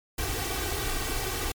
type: noise with comb filter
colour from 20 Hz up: pink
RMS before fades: -30 dBFS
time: 0.18-1.52 s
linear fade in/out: 5 ms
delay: 2.6 ms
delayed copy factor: +0.8
effects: MP3 96 kbps